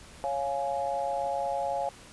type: chord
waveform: sine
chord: Db major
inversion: none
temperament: equal with one note detuned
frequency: 554.4 / 698.5 / 836.4 Hz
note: Db5 / F5 / Ab5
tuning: 0 / 0 / +12 cents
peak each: -32 dBFS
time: 0.24-1.89 s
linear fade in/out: 0 ms
effects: pink hiss -50 dBFS RMS until 2.12 s + resampled to 24000 Hz